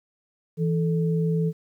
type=tone pair together; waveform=sine; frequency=163.3 / 437.3 Hz; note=E3 / A4; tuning=-16 / -11 cents; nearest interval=octave + perfect fourth; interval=1705 cents; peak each=-21 / -28 dBFS; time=0.57-1.53 s; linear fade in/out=50 ms; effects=10-bit